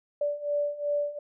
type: beating tone pair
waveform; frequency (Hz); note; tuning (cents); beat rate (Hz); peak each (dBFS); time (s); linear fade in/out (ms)
sine; 581 / 583.7; D5 / D5; -19 / -11; 2.7; -31 / -28; 0.21-1.19; 5
effects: none